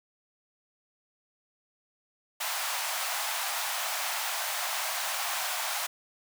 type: high-pass noise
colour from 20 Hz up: pink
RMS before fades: -32 dBFS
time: 2.4-5.87 s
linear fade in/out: 10 ms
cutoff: 660 Hz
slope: 48 dB/octave
effects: none